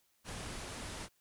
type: low-pass noise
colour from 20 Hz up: pink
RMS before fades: -44 dBFS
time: 0.24-1.09 s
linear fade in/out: 50 ms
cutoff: 11000 Hz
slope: 96 dB/octave
effects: white hiss -74 dBFS RMS until 1.2 s